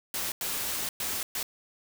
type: noise bursts at uneven times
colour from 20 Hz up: white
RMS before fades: -32 dBFS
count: 4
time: 0.14-0.32 / 0.41-0.89 / 1-1.23 / 1.35-1.43 s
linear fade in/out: 2 ms
effects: none